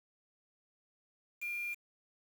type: tone with quantisation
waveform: sine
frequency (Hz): 2396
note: D7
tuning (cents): +34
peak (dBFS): -36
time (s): 1.41-1.75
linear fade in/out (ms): 20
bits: 8
effects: none